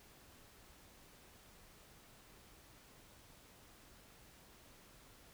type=silence; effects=pink hiss -62 dBFS RMS until 5.33 s